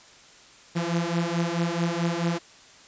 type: beating tone pair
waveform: sawtooth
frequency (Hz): 167.7 / 172.3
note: E3 / F3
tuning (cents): +30 / -23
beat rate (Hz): 4.6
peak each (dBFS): -23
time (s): 0.75-2.39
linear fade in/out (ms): 20
effects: white hiss -51 dBFS RMS until 2.87 s + resampled to 16000 Hz